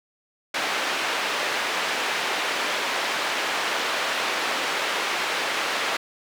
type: band-pass noise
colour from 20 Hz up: white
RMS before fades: -26 dBFS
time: 0.54-5.97 s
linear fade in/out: 5 ms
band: 390 to 2700 Hz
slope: 12 dB/octave
effects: none